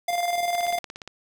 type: tone with tremolo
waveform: square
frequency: 698.5 Hz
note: F5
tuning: in tune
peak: -22 dBFS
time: 0.08-0.79 s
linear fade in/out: 5 ms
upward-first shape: square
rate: 20 Hz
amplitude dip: 45%
type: click train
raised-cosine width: 0.2 ms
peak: -20 dBFS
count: 10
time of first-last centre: 0.55-1.076 s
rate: 17.1 Hz
effects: none